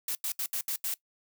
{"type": "noise bursts at uneven times", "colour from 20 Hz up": "blue", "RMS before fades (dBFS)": -32, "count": 6, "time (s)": [[0.08, 0.15], [0.24, 0.32], [0.39, 0.46], [0.53, 0.61], [0.68, 0.76], [0.84, 0.94]], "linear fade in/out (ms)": 2, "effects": ["noise-tail reverb RT60 0.1 s tail -20 dB re dry"]}